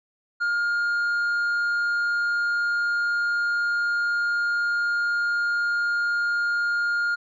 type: tone with tanh clipping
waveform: triangle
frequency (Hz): 1414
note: F6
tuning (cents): +21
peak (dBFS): -22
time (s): 0.4-7.16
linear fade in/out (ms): 20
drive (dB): 8
effects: none

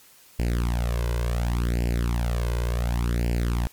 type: tone with flanger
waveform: sawtooth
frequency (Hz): 59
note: A#1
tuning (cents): +22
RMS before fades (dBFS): -24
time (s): 0.39-3.67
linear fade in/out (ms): 0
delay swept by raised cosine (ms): 0.4 to 2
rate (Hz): 0.69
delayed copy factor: +0.9
effects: white hiss -53 dBFS RMS until 3.72 s + MP3 96 kbps

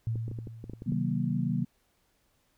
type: tone with exponential decay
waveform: sine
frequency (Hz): 113.5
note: A#2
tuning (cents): -46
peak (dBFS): -26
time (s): 0.07-1.27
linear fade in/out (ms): 0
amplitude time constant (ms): 260
type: clicks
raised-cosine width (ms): 3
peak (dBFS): -27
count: 10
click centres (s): 0.157 / 0.281 / 0.314 / 0.388 / 0.472 / 0.641 / 0.697 / 0.735 / 0.821 / 0.921
type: chord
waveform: sine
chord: C half-diminished seventh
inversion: none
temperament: just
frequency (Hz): 130.81 / 156.98 / 188.37 / 235.5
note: C3 / Eb3 / Gb3 / Bb3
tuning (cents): 0 / +16 / +31 / +18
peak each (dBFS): -32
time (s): 0.86-1.65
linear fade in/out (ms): 10
effects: pink hiss -71 dBFS RMS until 2.57 s

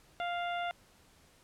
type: harmonic tone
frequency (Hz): 698.5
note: F5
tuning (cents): 0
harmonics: 1 / 2 / 3 / 4 / 5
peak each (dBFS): -34 / -40 / -44 / -46 / -48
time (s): 0.2-0.71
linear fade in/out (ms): 0
effects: pink hiss -63 dBFS RMS until 1.43 s + low-pass 12000 Hz 12 dB/octave

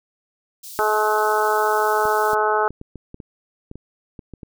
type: high-pass noise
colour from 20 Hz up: white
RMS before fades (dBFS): -37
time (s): 0.63-2.35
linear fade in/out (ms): 10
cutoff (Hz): 3800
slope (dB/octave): 24
type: harmonic tone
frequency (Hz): 213.6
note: G#3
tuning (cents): +49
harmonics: 2 / 3 / 4 / 5 / 6 / 7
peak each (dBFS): -22 / -26 / -21 / -27 / -23 / -26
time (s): 0.79-2.68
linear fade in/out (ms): 0
type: clicks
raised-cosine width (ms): 3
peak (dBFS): -23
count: 12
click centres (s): 2.054 / 2.333 / 2.706 / 2.814 / 2.957 / 3.144 / 3.202 / 3.714 / 3.756 / 4.192 / 4.337 / 4.432
effects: none

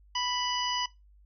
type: harmonic tone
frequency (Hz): 987.8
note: B5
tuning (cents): 0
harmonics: 1 / 2 / 3 / 5 / 6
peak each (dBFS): -32 / -39 / -32 / -35 / -40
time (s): 0.15-0.86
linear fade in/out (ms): 5
effects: noise-tail reverb RT60 0.2 s tail -19 dB re dry + added 50 Hz sine -55 dBFS peak until 1.25 s

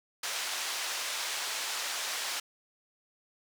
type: band-pass noise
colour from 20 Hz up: white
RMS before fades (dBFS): -35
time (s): 0.23-2.4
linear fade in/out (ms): 5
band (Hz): 680 to 6200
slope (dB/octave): 12
effects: none

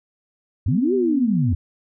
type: linear two-way sweep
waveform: sine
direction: up then down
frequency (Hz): 75.7 to 401.7 to 75.7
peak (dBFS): -17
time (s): 0.66-1.55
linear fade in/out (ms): 5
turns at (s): 0.94
type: tone with pitch glide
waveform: sine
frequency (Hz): 252.6 to 244.3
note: B3 to B3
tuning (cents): +39 to -19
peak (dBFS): -22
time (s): 0.68-1.53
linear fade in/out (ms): 5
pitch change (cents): -58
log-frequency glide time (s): 0.81-1.18
effects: none

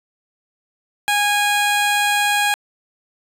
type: tone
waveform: 15% pulse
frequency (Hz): 823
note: G#5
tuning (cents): -16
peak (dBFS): -9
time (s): 1.08-2.54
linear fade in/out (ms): 0
effects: resampled to 32000 Hz + 8-bit

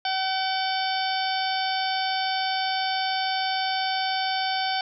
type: harmonic tone with a mistuned harmonic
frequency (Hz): 761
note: F#5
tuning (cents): +48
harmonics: 1 / 2 / 3 / 4 / 5 / 6 / 7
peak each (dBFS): -26 / -32 / -35 / -33 / -35 / -32 / -37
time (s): 0.05-4.81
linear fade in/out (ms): 2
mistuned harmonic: 5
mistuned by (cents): -110
effects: none

